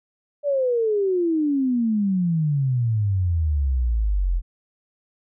sine exponential sweep, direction down, 589 to 41.2 Hz, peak -18 dBFS, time 0.43-4.42 s, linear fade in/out 50 ms, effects none

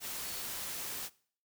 sine tone in noise, 4432 Hz, C#8, 1 cent flat, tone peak -50 dBFS, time 0.23-0.49 s, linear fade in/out 50 ms, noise white, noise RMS -40 dBFS, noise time 0-1.1 s, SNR -13 dB, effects noise-tail reverb RT60 0.5 s tail -21 dB re dry

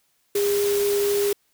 sine tone in noise, 406.4 Hz, G#4, 38 cents flat, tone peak -19 dBFS, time 0.35-1.33 s, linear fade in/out 5 ms, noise white, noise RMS -30 dBFS, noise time 0.35-1.33 s, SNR +8 dB, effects white hiss -67 dBFS RMS until 1.53 s

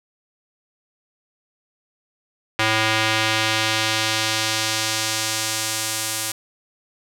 square tone with band-pass filter sweep, 110 Hz, A2, in tune, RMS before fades -22 dBFS, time 2.59-6.32 s, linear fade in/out 5 ms, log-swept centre 2400 to 9400 Hz, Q 0.89, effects none

